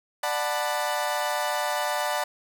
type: chord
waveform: 30% pulse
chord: B minor seventh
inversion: first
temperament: equal with one note detuned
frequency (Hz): 593.8 / 740 / 880 / 987.8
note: D5 / F#5 / A5 / B5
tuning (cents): +19 / 0 / 0 / 0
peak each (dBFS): -27 / -28 / -28 / -30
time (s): 0.23-2.24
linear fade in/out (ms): 5
effects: none